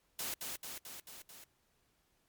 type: noise with echo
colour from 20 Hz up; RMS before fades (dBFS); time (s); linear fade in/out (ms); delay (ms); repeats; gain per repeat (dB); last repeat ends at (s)
white; -39; 0.19-0.34; 2; 220; 5; -3; 1.44
effects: pink hiss -75 dBFS RMS until 2.28 s + MP3 96 kbps